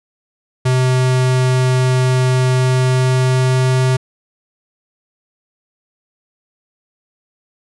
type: tone with pitch glide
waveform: square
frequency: 128.3 to 129.27 Hz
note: C3 to C3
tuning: -34 to -21 cents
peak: -12 dBFS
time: 0.65-3.97 s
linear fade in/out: 10 ms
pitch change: +13 cents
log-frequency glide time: 2.51-3.86 s
effects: resampled to 24000 Hz